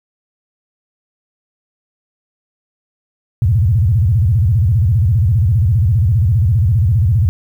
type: tone with vibrato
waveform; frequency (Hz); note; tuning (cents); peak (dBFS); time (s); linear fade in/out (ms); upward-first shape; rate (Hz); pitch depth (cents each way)
sine; 99.2; G2; +21; -9; 3.42-7.29; 0; square; 15; 300
effects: 8-bit